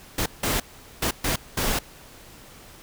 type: noise bursts at uneven times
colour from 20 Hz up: pink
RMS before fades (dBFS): -24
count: 5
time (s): 0.18-0.26 / 0.43-0.6 / 1.02-1.11 / 1.24-1.36 / 1.57-1.79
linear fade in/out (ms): 5
effects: pink hiss -47 dBFS RMS until 2.82 s